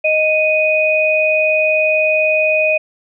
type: tone pair together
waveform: sine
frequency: 622.2 / 2489 Hz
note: D#5 / D#7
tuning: 0 / 0 cents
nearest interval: 2 octaves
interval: 2400 cents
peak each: -14 dBFS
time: 0.04-2.78 s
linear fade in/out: 10 ms
effects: none